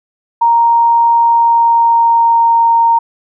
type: tone with pitch glide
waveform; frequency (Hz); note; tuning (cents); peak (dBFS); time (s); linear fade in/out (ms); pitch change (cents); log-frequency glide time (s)
sine; 932.3 to 924.8; A#5 to A#5; 0 to -14; -6; 0.41-2.99; 10; -14; 1.15-2.67
effects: none